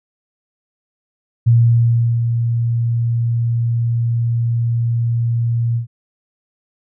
sine tone with ADSR envelope, 117.2 Hz, A#2, 10 cents sharp, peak -7 dBFS, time 1.46-5.87 s, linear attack 16 ms, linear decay 730 ms, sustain -7 dB, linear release 110 ms, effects none

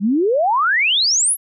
sine exponential sweep, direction up, 185 to 11840 Hz, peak -13 dBFS, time 0-1.37 s, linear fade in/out 50 ms, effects none

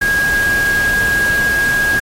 sine tone in noise, 1639 Hz, G#6, 23 cents flat, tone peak -12 dBFS, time 0.01-2 s, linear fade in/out 10 ms, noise pink, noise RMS -24 dBFS, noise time 0.01-2 s, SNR +9 dB, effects AAC 48 kbps

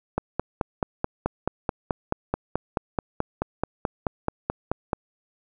click train, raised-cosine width 1 ms, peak -9 dBFS, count 23, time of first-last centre 0.18-4.932 s, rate 4.63 Hz, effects none

